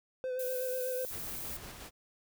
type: tone with vibrato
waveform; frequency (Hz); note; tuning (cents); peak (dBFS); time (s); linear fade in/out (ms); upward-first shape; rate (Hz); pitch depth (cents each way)
triangle; 510; C5; -44; -31; 0.24-1.05; 0; sine; 8.1; 27
type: noise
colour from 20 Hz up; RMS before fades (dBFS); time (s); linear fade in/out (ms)
violet; -41; 0.39-1.57; 5
type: noise with tremolo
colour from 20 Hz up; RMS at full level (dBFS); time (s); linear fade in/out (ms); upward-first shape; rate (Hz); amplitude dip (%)
pink; -46; 1.09-1.91; 50; square; 5.6; 25
effects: none